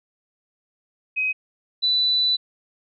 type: tone pair in turn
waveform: sine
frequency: 2526 / 3980 Hz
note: D#7 / B7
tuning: +26 / +13 cents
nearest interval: minor sixth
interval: 787 cents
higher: second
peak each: -20 / -17 dBFS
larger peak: second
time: 1.16-1.33 / 1.82-2.37 s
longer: second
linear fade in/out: 20 ms
effects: none

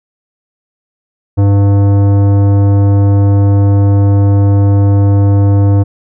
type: tone with tanh clipping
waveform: sine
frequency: 100 Hz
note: G2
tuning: 35 cents sharp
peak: -7 dBFS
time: 1.37-5.84 s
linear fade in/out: 20 ms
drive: 15 dB
effects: none

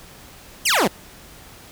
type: exponential sweep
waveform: 15% pulse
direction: down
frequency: 3348 to 155.4 Hz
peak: -9 dBFS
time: 0.65-0.88 s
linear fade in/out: 10 ms
effects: pink hiss -44 dBFS RMS until 1.71 s

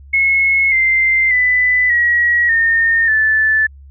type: tone with pitch steps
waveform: sine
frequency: 2179 / 2085 / 1995.8 / 1910.1 / 1828.1 / 1749.6 Hz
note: C#7 / C7 / B6 / A#6 / A#6 / A6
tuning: -30 / -7 / +18 / +42 / -34 / -10 cents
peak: -10 dBFS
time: 0.13-3.67 s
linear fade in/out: 10 ms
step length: 590 ms
effects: added 69 Hz sine -36 dBFS peak until 3.9 s

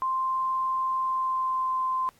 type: tone with pitch glide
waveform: sine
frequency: 1046.5 to 1038.1 Hz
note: C6 to C6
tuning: 0 to -14 cents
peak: -24 dBFS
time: 0.02-2.09 s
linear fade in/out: 0 ms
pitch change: -14 cents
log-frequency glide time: 0.97-1.75 s
effects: pink hiss -61 dBFS RMS until 2.19 s + AAC 64 kbps

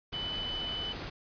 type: tone in noise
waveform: sine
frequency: 3000 Hz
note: F#7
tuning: 23 cents sharp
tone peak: -34 dBFS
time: 0.13-0.93 s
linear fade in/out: 10 ms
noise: pink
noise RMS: -40 dBFS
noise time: 0.12-1.1 s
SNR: +3 dB
effects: resampled to 11025 Hz

